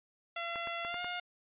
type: tone with pitch glide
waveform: 10% pulse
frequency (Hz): 680 to 711.7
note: F5 to F5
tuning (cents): -46 to +33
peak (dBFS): -27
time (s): 0.36-1.2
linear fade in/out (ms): 5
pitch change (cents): +79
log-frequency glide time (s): 0.84-1.01
type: clicks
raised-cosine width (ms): 0.5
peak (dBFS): -28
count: 5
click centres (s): 0.558 / 0.673 / 0.849 / 0.943 / 1.045
effects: resampled to 8000 Hz